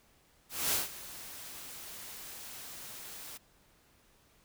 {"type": "noise with ADSR envelope", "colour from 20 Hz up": "white", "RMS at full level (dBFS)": -29, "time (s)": [0.49, 3.38], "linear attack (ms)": 240, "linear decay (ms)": 150, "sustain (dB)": -17, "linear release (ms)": 15, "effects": ["pink hiss -66 dBFS RMS until 4.44 s"]}